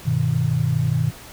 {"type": "chord", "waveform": "sine", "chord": "G augmented", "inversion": "none", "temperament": "equal with one note detuned", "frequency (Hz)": [98.34, 123.47, 155.56], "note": ["G2", "B2", "D#3"], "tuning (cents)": [6, 0, 0], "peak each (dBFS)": [-26, -20, -21], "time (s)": [0.05, 1.11], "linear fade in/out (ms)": 20, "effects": ["pink hiss -41 dBFS RMS until 1.32 s"]}